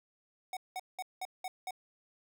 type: tone bursts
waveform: square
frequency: 744 Hz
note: F#5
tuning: 9 cents sharp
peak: -37 dBFS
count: 6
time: 0.53-1.708 s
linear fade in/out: 2 ms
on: 38 ms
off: 190 ms
effects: none